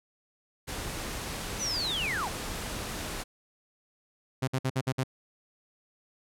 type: noise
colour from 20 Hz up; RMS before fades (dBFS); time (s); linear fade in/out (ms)
pink; -36; 0.67-3.24; 20
type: linear sweep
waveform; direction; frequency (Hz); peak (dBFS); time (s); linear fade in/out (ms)
sine; down; 6272 to 554.4; -29; 1.58-2.3; 50
type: tone bursts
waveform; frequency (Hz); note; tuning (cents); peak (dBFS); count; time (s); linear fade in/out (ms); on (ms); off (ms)
sawtooth; 130.81; C3; 0; -22; 6; 4.42-5.037; 10; 57; 55
effects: low-pass 12000 Hz 12 dB/octave